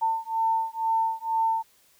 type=beating tone pair; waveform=sine; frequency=898 / 900.1 Hz; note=A5 / A5; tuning=+35 / +39 cents; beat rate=2.1 Hz; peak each=-26 dBFS; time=0.01-1.63 s; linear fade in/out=20 ms; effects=white hiss -61 dBFS RMS until 1.99 s